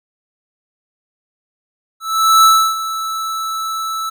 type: tone with ADSR envelope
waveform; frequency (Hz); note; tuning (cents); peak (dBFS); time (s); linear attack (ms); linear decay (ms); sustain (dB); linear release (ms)
square; 1314; E6; -6; -6; 2-4.1; 440; 310; -14; 11
effects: none